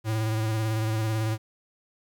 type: tone with vibrato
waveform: square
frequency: 110 Hz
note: A2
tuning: in tune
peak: -25 dBFS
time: 0.04-1.38 s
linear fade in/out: 50 ms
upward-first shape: square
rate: 18 Hz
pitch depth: 25 cents each way
effects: 10-bit